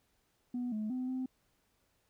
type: tone with pitch steps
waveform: sine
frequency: 245.9 / 214.5 / 254.3 / 258.1 Hz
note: B3 / A3 / C4 / C4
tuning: -7 / -44 / -49 / -23 cents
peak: -32 dBFS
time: 0.54-1.26 s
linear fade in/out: 5 ms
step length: 180 ms
effects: tanh soft clip ceiling -31 dBFS + pink hiss -75 dBFS RMS until 2.09 s